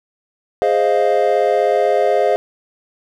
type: chord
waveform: triangle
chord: F minor seventh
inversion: first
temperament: equal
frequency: 415.3 / 523.3 / 622.3 / 698.5 Hz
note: Ab4 / C5 / Eb5 / F5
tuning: 0 / 0 / 0 / 0 cents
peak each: -16 dBFS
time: 0.62-2.36 s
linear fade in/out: 0 ms
effects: none